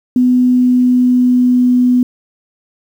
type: tone with pitch glide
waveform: sine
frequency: 250 to 248.4 Hz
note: B3 to B3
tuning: +21 to +10 cents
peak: -7 dBFS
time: 0.16-2.03 s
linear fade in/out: 2 ms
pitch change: -11 cents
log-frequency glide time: 0.54-1.71 s
effects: 7-bit